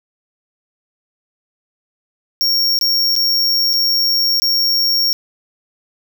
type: tone with dropouts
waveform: square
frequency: 5530 Hz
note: F8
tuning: 18 cents flat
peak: -13 dBFS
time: 2.41-5.13 s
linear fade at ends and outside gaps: 0 ms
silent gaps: 2.789-2.812 / 3.154-3.163 / 3.732-3.737 / 4.399-4.42 s
effects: none